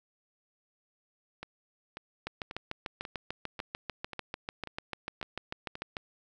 two click trains, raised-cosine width 0.3 ms, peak -24 / -19 dBFS, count 9 / 26, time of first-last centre 1.43-5.754 / 2.27-5.968 s, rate 1.85 / 6.76 Hz, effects none

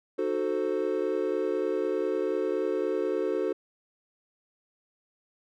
triangle chord, D# diminished seventh, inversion none, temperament equal with one note detuned, 306 / 370 / 440 / 523.3 Hz, D#4 / F#4 / A4 / C5, -29 / 0 / 0 / 0 cents, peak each -32 / -28 / -28 / -31 dBFS, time 0.18-3.53 s, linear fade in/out 10 ms, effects none

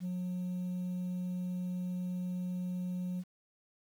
sine tone, 180.8 Hz, F#3, 40 cents flat, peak -31 dBFS, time 0-3.24 s, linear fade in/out 50 ms, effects tanh soft clip ceiling -33 dBFS + 10-bit

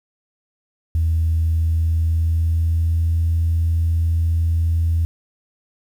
sine tone with pitch glide, 81.3 to 82.82 Hz, E2 to E2, -23 to +9 cents, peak -14 dBFS, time 0.95-5.05 s, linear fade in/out 0 ms, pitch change +32 cents, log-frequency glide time 1.5-3.15 s, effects tanh soft clip ceiling -11 dBFS + 8-bit

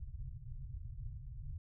pink low-pass noise, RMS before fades -45 dBFS, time 0-1.58 s, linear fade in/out 5 ms, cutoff 140 Hz, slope 96 dB/octave, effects none

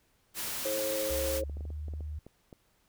white noise, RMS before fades -36 dBFS, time 0.34-1.42 s, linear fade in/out 50 ms
harmonic tone, 107.2 Hz, A2, 45 cents flat, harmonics 3 / 4 / 5, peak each -41 / -42 / -31 dBFS, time 0.65-1.44 s, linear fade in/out 5 ms
sine tone with pitch glide, 68.1 to 75.56 Hz, C#2 to D2, -30 to +50 cents, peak -35 dBFS, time 1.1-2.19 s, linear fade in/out 5 ms, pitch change +180 cents, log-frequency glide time 1.32-1.69 s
clicks, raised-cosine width 2 ms, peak -34 dBFS, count 10, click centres 1.497 / 1.57 / 1.608 / 1.653 / 1.704 / 1.883 / 1.937 / 2.007 / 2.266 / 2.528 s
effects pink hiss -70 dBFS RMS until 2.88 s

